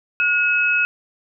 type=tone pair together; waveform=sine; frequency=1442 / 2567 Hz; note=F#6 / E7; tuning=-45 / -47 cents; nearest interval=minor seventh; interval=998 cents; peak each=-19 / -17 dBFS; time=0.2-0.85 s; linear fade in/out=0 ms; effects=none